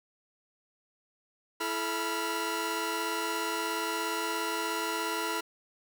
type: tone cluster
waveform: sawtooth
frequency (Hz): 332 / 432.9 / 979 / 1385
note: E4 / A4 / B5 / F6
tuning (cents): +12 / -28 / -15 / -15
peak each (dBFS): -33 / -33 / -31 / -32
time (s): 1.6-5.41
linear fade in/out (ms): 10
effects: none